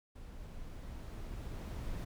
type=noise with level ramp; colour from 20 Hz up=brown; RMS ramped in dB=-49 to -39 dBFS; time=0.15-2.05 s; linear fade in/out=10 ms; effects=none